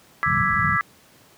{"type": "chord", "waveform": "sine", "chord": "E dominant seventh", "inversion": "third", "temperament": "equal", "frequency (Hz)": [1174.7, 1318.5, 1661.2, 1975.5], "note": ["D6", "E6", "G#6", "B6"], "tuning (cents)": [0, 0, 0, 0], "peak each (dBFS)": -24, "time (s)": [0.23, 0.81], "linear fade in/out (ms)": 0}
{"type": "low-pass noise", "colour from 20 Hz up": "white", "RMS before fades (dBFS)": -25, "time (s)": [0.26, 0.77], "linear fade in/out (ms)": 5, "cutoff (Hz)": 190, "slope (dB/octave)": 48}
{"effects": ["pink hiss -53 dBFS RMS until 1.37 s", "high-pass 100 Hz 12 dB/octave"]}